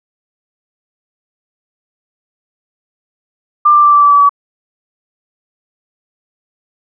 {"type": "tone with pitch steps", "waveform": "sine", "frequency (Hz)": [1190, 1181.8, 1173.6, 1165.5, 1157.5, 1149.5, 1141.5], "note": ["D6", "D6", "D6", "D6", "D6", "D6", "D6"], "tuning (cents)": [22, 10, -2, -14, -25, -37, -50], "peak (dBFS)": -4, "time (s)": [3.65, 4.294], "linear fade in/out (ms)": 10, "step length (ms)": 92, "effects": []}